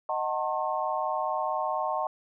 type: chord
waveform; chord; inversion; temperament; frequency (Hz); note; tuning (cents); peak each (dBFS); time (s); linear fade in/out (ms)
sine; D# diminished seventh; none; just; 622.3 / 746.7 / 896 / 1075.3; D#5 / F#5 / A5 / C6; 0 / +16 / +31 / +47; -32; 0.09-2.07; 2
effects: none